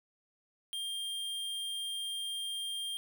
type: tone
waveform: square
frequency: 3198 Hz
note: G7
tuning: 34 cents sharp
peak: -36 dBFS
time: 0.73-2.97 s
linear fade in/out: 0 ms
effects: none